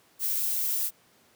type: noise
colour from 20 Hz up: violet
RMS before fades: -28 dBFS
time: 0.19-0.91 s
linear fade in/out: 50 ms
effects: pink hiss -61 dBFS RMS until 1.35 s + high-pass 150 Hz 12 dB/octave